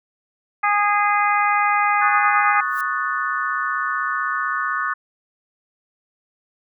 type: harmonic tone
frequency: 411.7 Hz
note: G#4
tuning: 15 cents flat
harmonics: 2 / 3 / 4 / 5 / 6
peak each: -20 / -19 / -25 / -23 / -29 dBFS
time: 0.63-2.61 s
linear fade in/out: 10 ms
type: chord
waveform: sine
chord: D# half-diminished seventh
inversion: third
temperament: equal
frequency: 1108.7 / 1244.5 / 1480 / 1760 Hz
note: C#6 / D#6 / F#6 / A6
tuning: 0 / 0 / 0 / 0 cents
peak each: -26 / -25 / -25 / -27 dBFS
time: 2.01-4.94 s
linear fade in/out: 10 ms
type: noise with exponential growth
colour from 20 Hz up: blue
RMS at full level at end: -35 dBFS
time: 2.63-2.81 s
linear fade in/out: 2 ms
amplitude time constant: 37 ms
effects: none